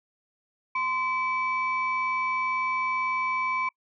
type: tone pair together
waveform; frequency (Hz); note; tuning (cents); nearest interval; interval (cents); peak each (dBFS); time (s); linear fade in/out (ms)
sine; 1034 / 2299; C6 / D7; -21 / -37; octave + major second; 1384; -26 / -28; 0.75-3.69; 5
effects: noise-tail reverb RT60 0.1 s tail -26 dB re dry + tanh soft clip ceiling -18 dBFS